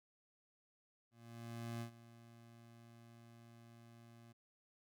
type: tone with ADSR envelope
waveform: 25% pulse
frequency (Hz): 116.54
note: A#2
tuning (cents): 0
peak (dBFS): -38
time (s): 1.11-4.33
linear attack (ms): 700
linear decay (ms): 95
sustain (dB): -17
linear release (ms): 14
effects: none